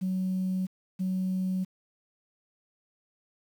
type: tone pair in turn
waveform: sine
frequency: 186.6 / 186.6 Hz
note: F#3 / F#3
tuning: +15 / +15 cents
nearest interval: unison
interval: 0 cents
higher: neither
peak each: -25 dBFS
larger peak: neither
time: 0.01-0.67 / 0.99-1.65 s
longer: neither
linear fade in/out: 20 ms
effects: tanh soft clip ceiling -23 dBFS + 9-bit